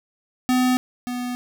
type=tone pair in turn; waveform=square; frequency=252.8 / 246.7 Hz; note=B3 / B3; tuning=+41 / -2 cents; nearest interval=unison; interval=43 cents; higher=first; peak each=-17 / -26 dBFS; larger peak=first; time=0.49-0.77 / 1.07-1.35 s; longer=neither; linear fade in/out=0 ms; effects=none